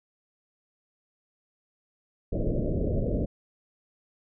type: low-pass noise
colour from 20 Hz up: pink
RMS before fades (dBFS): -27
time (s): 2.32-3.26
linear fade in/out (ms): 10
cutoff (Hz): 630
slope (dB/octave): 96
effects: none